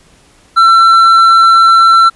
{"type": "tone with hard clipping", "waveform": "sine", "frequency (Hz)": 1346, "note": "E6", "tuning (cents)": 36, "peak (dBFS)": -4, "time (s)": [0.56, 2.1], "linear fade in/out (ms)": 20, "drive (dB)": 5, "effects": ["pink hiss -46 dBFS RMS until 2.15 s", "resampled to 24000 Hz"]}